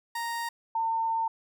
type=tone pair in turn; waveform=30% pulse / sine; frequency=932.3 / 904.2 Hz; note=A#5 / A5; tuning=0 / +47 cents; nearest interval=minor second; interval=53 cents; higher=first; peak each=-28 / -25 dBFS; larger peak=second; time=0.15-0.49 / 0.75-1.28 s; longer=second; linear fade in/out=5 ms; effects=none